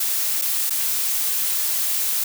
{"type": "noise with dropouts", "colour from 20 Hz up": "blue", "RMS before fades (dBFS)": -22, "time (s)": [0, 2.24], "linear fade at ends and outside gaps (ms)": 5, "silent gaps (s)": [[0.415, 0.419], [0.697, 0.705]], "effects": []}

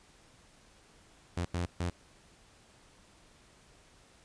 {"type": "tone bursts at uneven times", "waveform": "sawtooth", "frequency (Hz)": 87.31, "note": "F2", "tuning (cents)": 0, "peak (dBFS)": -27, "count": 3, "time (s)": [[1.37, 1.45], [1.54, 1.66], [1.8, 1.9]], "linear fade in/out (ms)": 5, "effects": ["pink hiss -61 dBFS RMS until 4.24 s", "resampled to 22050 Hz"]}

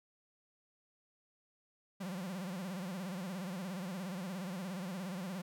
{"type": "tone with vibrato", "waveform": "45% pulse", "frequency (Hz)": 185, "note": "F#3", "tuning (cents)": 0, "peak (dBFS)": -39, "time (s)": [2, 5.42], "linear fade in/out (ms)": 10, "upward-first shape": "sine", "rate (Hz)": 17, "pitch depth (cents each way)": 140, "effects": []}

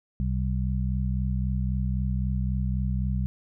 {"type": "harmonic tone", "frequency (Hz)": 63.8, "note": "C2", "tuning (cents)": -43, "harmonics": [1, 2, 3], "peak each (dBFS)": [-26, -29, -31], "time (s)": [0.2, 3.26], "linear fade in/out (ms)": 0, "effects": []}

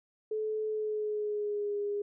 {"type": "tone with pitch glide", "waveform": "sine", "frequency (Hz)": [432.2, 409.4], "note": ["A4", "G#4"], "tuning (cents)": [-31, -25], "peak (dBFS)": -30, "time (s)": [0.31, 2.02], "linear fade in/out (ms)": 5, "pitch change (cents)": -94, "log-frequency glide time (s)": [0.67, 1.77], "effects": []}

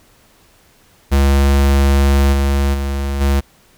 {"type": "tone with level steps", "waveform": "square", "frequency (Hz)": 69.3, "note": "C#2", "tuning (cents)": 0, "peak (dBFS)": [-10, -13, -18, -12], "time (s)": [1.11, 3.41], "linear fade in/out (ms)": 20, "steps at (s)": [2.32, 2.73, 3.2], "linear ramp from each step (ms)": 20, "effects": ["pink hiss -51 dBFS RMS until 3.77 s"]}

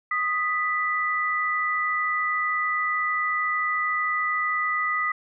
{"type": "tone pair together", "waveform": "sine", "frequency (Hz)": [1244.5, 1975.5], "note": ["D#6", "B6"], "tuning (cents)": [0, 0], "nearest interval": "minor sixth", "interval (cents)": 800, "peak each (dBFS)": -25, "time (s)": [0.11, 5.12], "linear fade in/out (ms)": 5, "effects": []}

